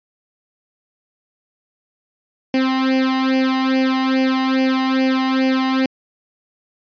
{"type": "tone with flanger", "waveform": "sawtooth", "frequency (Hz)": 262.5, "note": "C4", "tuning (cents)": 6, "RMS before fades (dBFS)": -17, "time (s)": [2.54, 5.86], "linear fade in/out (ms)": 2, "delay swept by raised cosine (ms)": [0.39, 1.04], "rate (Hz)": 2.4, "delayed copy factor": 0.9, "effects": ["resampled to 11025 Hz"]}